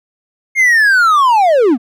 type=linear sweep; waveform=triangle; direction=down; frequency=2155 to 212.1 Hz; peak=-5 dBFS; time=0.55-1.78 s; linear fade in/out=50 ms; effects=none